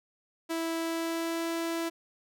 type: tone with pitch glide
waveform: sawtooth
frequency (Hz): 329.1 to 332.3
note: E4 to E4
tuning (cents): -3 to +14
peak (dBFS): -26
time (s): 0.49-1.9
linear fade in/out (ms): 20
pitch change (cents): +17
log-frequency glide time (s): 0.77-1.49
effects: none